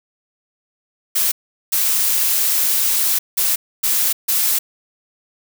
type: noise bursts at uneven times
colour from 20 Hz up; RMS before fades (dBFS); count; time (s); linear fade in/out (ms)
blue; -17; 5; 1.15-1.32 / 1.72-3.19 / 3.37-3.56 / 3.83-4.13 / 4.28-4.59; 10
effects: none